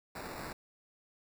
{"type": "noise with sample-and-hold", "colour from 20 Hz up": "blue", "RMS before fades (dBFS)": -43, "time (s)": [0.15, 0.53], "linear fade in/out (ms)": 5, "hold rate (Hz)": 3150, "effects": []}